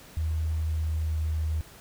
sine tone with pitch glide, 79.3 to 78.48 Hz, D#2 to D#2, +33 to +15 cents, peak -25 dBFS, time 0.17-1.61 s, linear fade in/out 0 ms, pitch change -18 cents, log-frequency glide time 0.42-1.21 s, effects pink hiss -50 dBFS RMS until 1.8 s

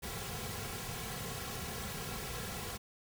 pink noise with comb filter, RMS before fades -41 dBFS, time 0.02-2.78 s, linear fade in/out 20 ms, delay 3.3 ms, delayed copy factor -0.75, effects none

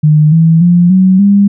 sine tone with pitch steps, 152.2 / 163.12 / 174.83 / 187.38 / 200.8 Hz, D#3 / E3 / F3 / F#3 / G3, -38 / -18 / +2 / +22 / +42 cents, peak -3 dBFS, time 0.03-1.48 s, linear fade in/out 10 ms, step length 290 ms, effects none

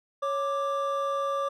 triangle tone pair together, 554.4 / 1176.8 Hz, C#5 / D6, 0 / +3 cents, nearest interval octave + minor second, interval 1303 cents, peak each -27 dBFS, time 0.22-1.49 s, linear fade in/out 10 ms, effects none

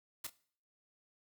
white noise with echo, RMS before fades -41 dBFS, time 0.24-0.27 s, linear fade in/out 5 ms, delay 28 ms, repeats 1, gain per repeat -12 dB, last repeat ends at 0.298 s, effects noise-tail reverb RT60 0.5 s tail -19 dB re dry

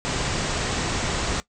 pink low-pass noise, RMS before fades -26 dBFS, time 0.05-1.4 s, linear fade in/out 0 ms, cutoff 8400 Hz, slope 96 dB/octave, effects noise-tail reverb RT60 0.1 s tail -17 dB re dry

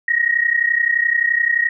sine tone pair together, 1868.4 / 1900 Hz, A#6 / A#6, +3 / +33 cents, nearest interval unison, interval 30 cents, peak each -17 dBFS, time 0.08-1.69 s, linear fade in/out 5 ms, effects none

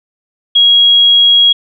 sine tone, 3300 Hz, G#7, 12 cents flat, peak -4 dBFS, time 0.55-1.53 s, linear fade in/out 10 ms, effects none

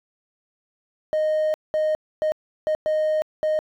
triangle tone bursts at uneven times, 619 Hz, D#5, 9 cents flat, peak -16 dBFS, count 6, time 1.13-1.54 / 1.74-1.95 / 2.22-2.32 / 2.67-2.75 / 2.86-3.22 / 3.43-3.59 s, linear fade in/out 0 ms, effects tanh soft clip ceiling -13 dBFS

